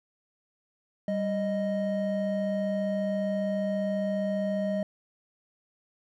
triangle tone pair together, 195.83 / 622.3 Hz, G3 / D#5, -1 / 0 cents, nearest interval octave + minor sixth, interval 2001 cents, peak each -27 dBFS, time 1.08-4.83 s, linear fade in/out 2 ms, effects none

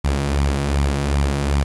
sawtooth tone with flanger, 70.3 Hz, C#2, 25 cents sharp, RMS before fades -19 dBFS, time 0.04-1.64 s, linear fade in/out 10 ms, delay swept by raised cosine 0.89 to 6.39 ms, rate 2.6 Hz, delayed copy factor +0.55, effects resampled to 24000 Hz + 7-bit

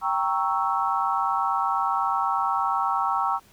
sine chord, G diminished seventh, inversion none, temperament equal, 784 / 932.3 / 1108.7 / 1318.5 Hz, G5 / Bb5 / Db6 / Fb6, 0 / 0 / 0 / 0 cents, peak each -27 dBFS, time 0.01-3.4 s, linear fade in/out 50 ms, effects pink hiss -56 dBFS RMS until 3.52 s

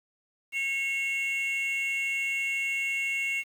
triangle tone pair together, 2185 / 2753 Hz, C#7 / F7, -26 / -25 cents, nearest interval major third, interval 401 cents, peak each -26 / -28 dBFS, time 0.52-3.44 s, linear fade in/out 50 ms, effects tanh soft clip ceiling -22 dBFS + 9-bit

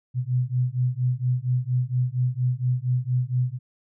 sine beating tone pair, 123.47 / 127.77 Hz, B2 / C3, 0 / -41 cents, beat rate 4.3 Hz, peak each -24 dBFS, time 0.14-3.59 s, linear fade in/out 50 ms, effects none

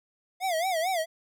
square tone with vibrato, 698.5 Hz, F5, in tune, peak -26 dBFS, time 0.4-1.06 s, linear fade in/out 50 ms, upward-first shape sine, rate 4.5 Hz, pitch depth 170 cents each way, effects none

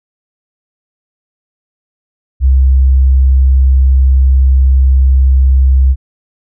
sine tone, 65.9 Hz, C2, 13 cents sharp, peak -4 dBFS, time 2.4-5.96 s, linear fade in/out 50 ms, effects none

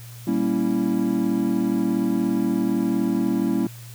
triangle chord, G diminished seventh, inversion none, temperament equal, 196 / 233.1 / 277.2 / 329.6 Hz, G3 / Bb3 / Db4 / Fb4, 0 / 0 / 0 / 0 cents, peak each -23 dBFS, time 0.27-3.67 s, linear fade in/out 5 ms, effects added 118 Hz sine -38 dBFS peak until 3.94 s + white hiss -46 dBFS RMS until 3.94 s

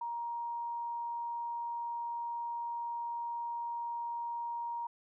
sine tone, 941 Hz, A#5, 16 cents sharp, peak -35 dBFS, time 0.01-4.87 s, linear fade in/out 5 ms, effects none

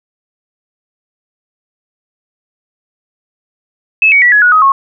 sine tone with pitch steps, 2598 / 2249 / 1946.3 / 1684.6 / 1458.1 / 1262 / 1092.3 Hz, E7 / C#7 / B6 / G#6 / F#6 / D#6 / C#6, -26 / +24 / -26 / +24 / -26 / +24 / -26 cents, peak -4 dBFS, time 4.02-4.72 s, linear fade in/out 2 ms, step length 100 ms, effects none

